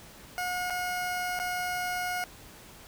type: tone with dropouts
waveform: 20% pulse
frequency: 722 Hz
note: F#5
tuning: 43 cents flat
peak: -25 dBFS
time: 0.38-2.24 s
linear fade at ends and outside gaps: 0 ms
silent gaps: 0.699-0.705 / 1.39-1.399 s
effects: pink hiss -50 dBFS RMS until 2.87 s